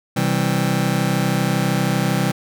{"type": "chord", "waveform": "sawtooth", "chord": "C major", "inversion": "none", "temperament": "just", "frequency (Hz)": [130.81, 163.52, 196.22], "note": ["C3", "E3", "G3"], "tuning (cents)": [0, -14, 2], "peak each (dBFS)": -17, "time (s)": [0.16, 2.32], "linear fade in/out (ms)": 10, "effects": []}